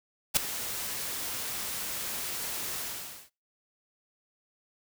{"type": "noise with ADSR envelope", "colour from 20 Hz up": "white", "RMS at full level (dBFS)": -20, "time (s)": [0.34, 3.3], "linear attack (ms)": 27, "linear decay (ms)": 6, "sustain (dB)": -15, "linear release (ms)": 510, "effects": ["noise-tail reverb RT60 0.3 s tail -25 dB re dry"]}